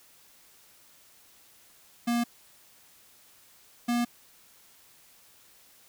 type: tone pair in turn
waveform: square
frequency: 237.1 / 239.3 Hz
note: A#3 / A#3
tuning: +30 / +46 cents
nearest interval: unison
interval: 16 cents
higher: second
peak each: -25 dBFS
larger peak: neither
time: 2.07-2.24 / 3.88-4.05 s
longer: neither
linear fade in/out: 10 ms
effects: white hiss -58 dBFS RMS until 5.88 s